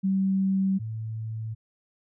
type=tone pair in turn; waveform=sine; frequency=192.3 / 110.77 Hz; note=G3 / A2; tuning=-33 / +12 cents; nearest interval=minor seventh; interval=955 cents; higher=first; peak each=-21 / -30 dBFS; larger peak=first; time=0.03-0.79 / 0.79-1.55 s; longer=neither; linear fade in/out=20 ms; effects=none